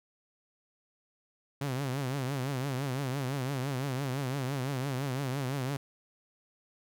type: tone with vibrato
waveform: sawtooth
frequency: 134 Hz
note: C3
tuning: 42 cents sharp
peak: -27 dBFS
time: 1.61-5.77 s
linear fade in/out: 5 ms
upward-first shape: triangle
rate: 5.9 Hz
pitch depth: 150 cents each way
effects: none